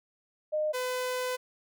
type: tone pair in turn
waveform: sine / sawtooth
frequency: 612 / 504.4 Hz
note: D#5 / B4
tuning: -29 / +36 cents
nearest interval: minor third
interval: 335 cents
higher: first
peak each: -26 dBFS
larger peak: neither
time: 0.52-0.73 / 0.73-1.37 s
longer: second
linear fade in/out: 20 ms
effects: none